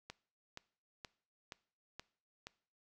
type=click train; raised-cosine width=0.2 ms; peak=-28 dBFS; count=6; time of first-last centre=0.1-2.47 s; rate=2.11 Hz; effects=noise-tail reverb RT60 0.5 s tail -21 dB re dry